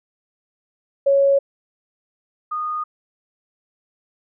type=tone pair in turn; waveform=sine; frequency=554.4 / 1231 Hz; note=C#5 / D#6; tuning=0 / -19 cents; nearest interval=octave + major second; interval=1381 cents; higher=second; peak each=-12 / -22 dBFS; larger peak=first; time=1.06-1.39 / 2.51-2.84 s; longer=neither; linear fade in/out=10 ms; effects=none